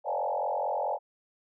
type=tone with frequency modulation; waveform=sine; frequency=710 Hz; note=F5; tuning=28 cents sharp; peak=-27 dBFS; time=0.04-0.99 s; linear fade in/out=50 ms; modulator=44.6 Hz; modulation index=4.1; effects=none